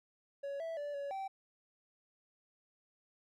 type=tone with pitch steps; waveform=triangle; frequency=560 / 657 / 581 / 564 / 775 Hz; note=C#5 / E5 / D5 / C#5 / G5; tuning=+18 / -6 / -19 / +30 / -20 cents; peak=-36 dBFS; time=0.43-1.28 s; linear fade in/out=10 ms; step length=170 ms; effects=none